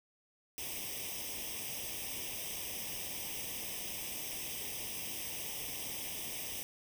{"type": "noise with comb filter", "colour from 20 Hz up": "white", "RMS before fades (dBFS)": -41, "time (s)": [0.58, 6.63], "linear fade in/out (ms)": 0, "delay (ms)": 0.35, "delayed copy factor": 0.9, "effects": []}